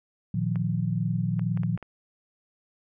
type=chord; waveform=sine; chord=Bb suspended fourth; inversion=none; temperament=equal with one note detuned; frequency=116.54 / 155.56 / 177.67 Hz; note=Bb2 / Eb3 / F3; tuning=0 / 0 / +30 cents; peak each=-28 / -29 / -28 dBFS; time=0.34-1.77 s; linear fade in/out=5 ms
type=clicks; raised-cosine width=0.5 ms; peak=-27 dBFS; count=6; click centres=0.558 / 1.394 / 1.574 / 1.634 / 1.776 / 1.827 s
effects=none